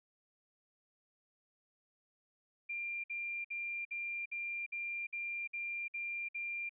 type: tone bursts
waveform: sine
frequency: 2386 Hz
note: D7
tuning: 27 cents sharp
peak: -37 dBFS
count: 10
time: 2.69-6.694 s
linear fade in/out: 10 ms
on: 350 ms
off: 56 ms
effects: none